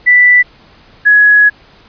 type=tone pair in turn; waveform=sine; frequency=1975.5 / 1678.6 Hz; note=B6 / G#6; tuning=0 / +18 cents; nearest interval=minor third; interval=282 cents; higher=first; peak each=-3 dBFS; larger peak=neither; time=0.06-0.43 / 1.05-1.5 s; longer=second; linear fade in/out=20 ms; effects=pink hiss -43 dBFS RMS until 1.88 s + resampled to 11025 Hz